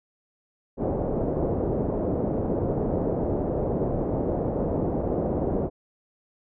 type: low-pass noise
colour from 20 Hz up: white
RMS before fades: -26 dBFS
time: 0.77-5.7 s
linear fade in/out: 50 ms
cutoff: 570 Hz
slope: 24 dB/octave
effects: none